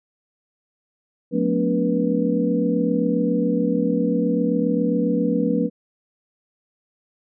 sine tone cluster, 180.3 / 219.6 / 247 / 287.5 / 485 Hz, F#3 / A3 / B3 / D4 / B4, -45 / -3 / 0 / -37 / -31 cents, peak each -24 dBFS, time 1.31-5.7 s, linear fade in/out 50 ms, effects none

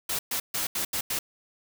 white noise bursts at uneven times, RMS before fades -29 dBFS, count 6, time 0.09-0.19 / 0.31-0.4 / 0.54-0.67 / 0.75-0.85 / 0.93-1.01 / 1.1-1.19 s, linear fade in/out 5 ms, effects none

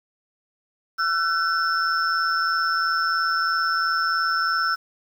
sine tone cluster, 1341 / 1504 / 5300 Hz, E6 / F#6 / E8, +29 / +28 / +9 cents, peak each -22 / -24 / -29 dBFS, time 0.98-4.76 s, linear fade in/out 20 ms, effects 8-bit

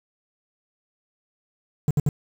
triangle tone bursts, 146.83 Hz, D3, in tune, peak -14 dBFS, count 3, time 1.88-2.09 s, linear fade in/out 2 ms, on 28 ms, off 63 ms, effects 7-bit

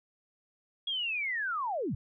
sine linear sweep, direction down, 3342 to 86.2 Hz, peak -30 dBFS, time 0.87-1.95 s, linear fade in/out 5 ms, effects none

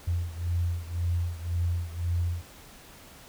sine beating tone pair, 85.7 / 87.6 Hz, F2 / F2, -32 / +6 cents, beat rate 1.9 Hz, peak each -28 / -31 dBFS, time 0.07-2.42 s, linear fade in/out 10 ms, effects pink hiss -50 dBFS RMS until 3.28 s

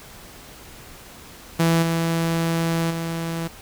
sawtooth tone with level steps, 165.7 Hz, E3, 9 cents sharp, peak -12 / -16 / -21 dBFS, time 1.59-3.48 s, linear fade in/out 10 ms, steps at 1.82 / 2.9 s, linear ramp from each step 10 ms, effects pink hiss -43 dBFS RMS until 3.61 s

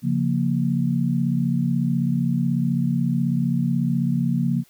sine chord, Bb minor, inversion first, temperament equal, 138.59 / 174.61 / 233.1 Hz, Db3 / F3 / Bb3, 0 / 0 / 0 cents, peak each -23 dBFS, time 0.02-4.64 s, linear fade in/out 50 ms, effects white hiss -57 dBFS RMS until 4.69 s

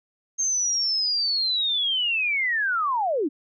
sine linear sweep, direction down, 6420 to 256.7 Hz, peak -21 dBFS, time 0.38-3.29 s, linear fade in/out 20 ms, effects none

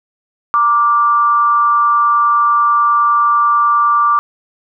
sine tone with amplitude modulation, 1174.7 Hz, D6, in tune, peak -6 dBFS, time 0.54-4.19 s, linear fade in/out 0 ms, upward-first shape sine, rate 240 Hz, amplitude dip 55%, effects none

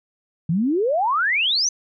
sine exponential sweep, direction up, 153.2 to 6280 Hz, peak -17 dBFS, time 0.49-1.69 s, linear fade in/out 5 ms, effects none

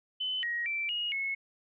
sine tone with pitch steps, 3029 / 1891 / 2338 / 2878 / 2188 Hz, F#7 / A#6 / D7 / F#7 / C#7, +40 / +24 / -8 / -49 / -23 cents, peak -30 dBFS, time 0.2-1.35 s, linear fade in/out 10 ms, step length 230 ms, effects none

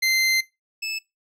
25% pulse tone pair in turn, 2077 / 2617 Hz, C7 / E7, -13 / -13 cents, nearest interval major third, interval 400 cents, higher second, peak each -15 / -22 dBFS, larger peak first, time 0.02-0.41 / 0.82-0.99 s, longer first, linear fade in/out 10 ms, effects noise-tail reverb RT60 0.2 s tail -19 dB re dry + low-pass 12000 Hz 12 dB/octave

